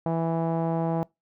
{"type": "tone with low-pass filter", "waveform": "sawtooth", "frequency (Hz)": 164.81, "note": "E3", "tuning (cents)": 0, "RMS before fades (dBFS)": -26, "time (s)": [0.06, 1.03], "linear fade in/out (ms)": 0, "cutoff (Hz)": 770, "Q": 2.9, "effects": ["noise-tail reverb RT60 0.2 s tail -24 dB re dry"]}